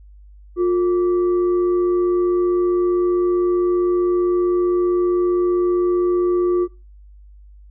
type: tone with frequency modulation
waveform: sine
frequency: 355.3 Hz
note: F4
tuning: 30 cents sharp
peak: -14 dBFS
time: 0.56-6.68 s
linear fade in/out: 50 ms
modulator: 806 Hz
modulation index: 0.27
effects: noise-tail reverb RT60 0.3 s tail -20 dB re dry + added 50 Hz sine -41 dBFS peak until 7.7 s